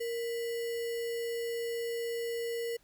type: tone with sample-and-hold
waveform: sine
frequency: 466.2 Hz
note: A#4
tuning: in tune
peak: -32 dBFS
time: 0-2.77 s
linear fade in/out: 10 ms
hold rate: 2450 Hz
effects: pink hiss -67 dBFS RMS until 2.83 s